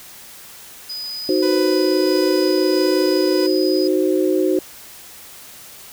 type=tone; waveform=triangle; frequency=4978 Hz; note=D#8; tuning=in tune; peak=-25 dBFS; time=0.89-3.88 s; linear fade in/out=10 ms
type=chord; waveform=sine; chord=C diminished; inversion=first; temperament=equal; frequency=311.1 / 370 / 523.3 Hz; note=Eb4 / Gb4 / C5; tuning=0 / 0 / 0 cents; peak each=-19 / -17 / -22 dBFS; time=1.29-4.59 s; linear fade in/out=2 ms
type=tone with tremolo; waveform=sawtooth; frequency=497.5 Hz; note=B4; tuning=13 cents sharp; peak=-20 dBFS; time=1.42-3.47 s; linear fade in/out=10 ms; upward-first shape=sine; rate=1.5 Hz; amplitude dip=30%
effects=white hiss -40 dBFS RMS until 5.92 s

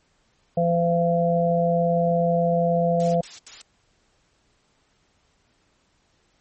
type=harmonic tone; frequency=170.4 Hz; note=F3; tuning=42 cents flat; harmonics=1 / 3 / 4; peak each=-22 / -22 / -22 dBFS; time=0.57-3.21 s; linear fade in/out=5 ms
type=noise bursts; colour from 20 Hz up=blue; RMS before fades=-35 dBFS; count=3; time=3-3.616 s; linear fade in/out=0 ms; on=150 ms; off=83 ms
effects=pink hiss -65 dBFS RMS until 6.4 s + MP3 32 kbps

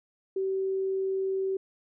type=tone; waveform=sine; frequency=383.7 Hz; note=G4; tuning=37 cents flat; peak=-26 dBFS; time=0.36-1.57 s; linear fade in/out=5 ms; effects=none

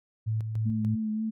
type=tone with tremolo; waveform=sine; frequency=110 Hz; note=A2; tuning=in tune; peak=-25 dBFS; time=0.26-0.96 s; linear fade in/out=20 ms; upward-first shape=square; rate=3.4 Hz; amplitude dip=45%
type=tone with vibrato; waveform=sine; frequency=217.7 Hz; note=A3; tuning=18 cents flat; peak=-27 dBFS; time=0.65-1.31 s; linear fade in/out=20 ms; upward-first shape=triangle; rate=3.8 Hz; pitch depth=33 cents each way
effects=none

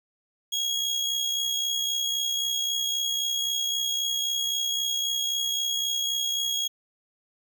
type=tone with amplitude modulation; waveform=30% pulse; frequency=3301 Hz; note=G#7; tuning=11 cents flat; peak=-20 dBFS; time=0.52-6.68 s; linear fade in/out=10 ms; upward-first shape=sine; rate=63.8 Hz; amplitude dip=45%; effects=none

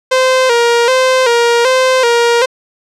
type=tone with vibrato; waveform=sawtooth; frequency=493.9 Hz; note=B4; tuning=in tune; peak=-4 dBFS; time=0.11-2.46 s; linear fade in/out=10 ms; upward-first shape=square; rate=1.3 Hz; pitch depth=80 cents each way; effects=low-pass 7000 Hz 12 dB/octave

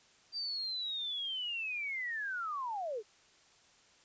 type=linear sweep; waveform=sine; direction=down; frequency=4730 to 392 Hz; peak=-35 dBFS; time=0.32-3.03 s; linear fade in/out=50 ms; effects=white hiss -64 dBFS RMS until 4.04 s + resampled to 16000 Hz

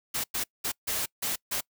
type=noise bursts at uneven times; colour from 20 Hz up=white; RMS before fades=-30 dBFS; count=6; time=0.14-0.24 / 0.34-0.44 / 0.64-0.72 / 0.87-1.06 / 1.22-1.36 / 1.51-1.61 s; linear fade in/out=10 ms; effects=noise-tail reverb RT60 0.1 s tail -25 dB re dry

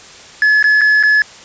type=tone with dropouts; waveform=triangle; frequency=1710 Hz; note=A6; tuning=50 cents flat; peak=-6 dBFS; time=0.42-1.22 s; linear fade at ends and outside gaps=1 ms; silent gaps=0.627-0.641 / 0.81-0.815 / 1.028-1.035 s; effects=white hiss -37 dBFS RMS until 1.44 s + resampled to 16000 Hz

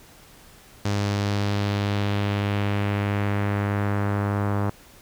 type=tone with low-pass filter sweep; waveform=sawtooth; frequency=101.6 Hz; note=G#2; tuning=38 cents flat; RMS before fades=-24 dBFS; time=0.85-4.7 s; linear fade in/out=5 ms; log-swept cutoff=6000 to 1200 Hz; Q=1.5; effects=pink hiss -50 dBFS RMS until 5.01 s

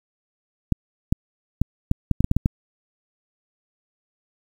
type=clicks; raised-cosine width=5 ms; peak=-5 dBFS; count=10; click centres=0.723 / 1.125 / 1.616 / 1.914 / 2.113 / 2.206 / 2.244 / 2.314 / 2.366 / 2.459 s; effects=7-bit

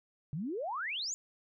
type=exponential sweep; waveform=sine; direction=up; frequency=135.4 to 7260 Hz; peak=-34 dBFS; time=0.33-1.14 s; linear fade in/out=0 ms; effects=none

